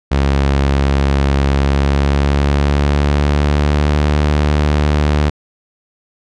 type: tone with pitch glide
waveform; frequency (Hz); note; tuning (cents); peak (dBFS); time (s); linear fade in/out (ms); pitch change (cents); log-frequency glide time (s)
sawtooth; 69.3 to 74.27; C#2 to D2; 0 to +20; -7; 0.11-5.3; 10; +120; 1.58-4.07
effects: low-pass 5000 Hz 12 dB/octave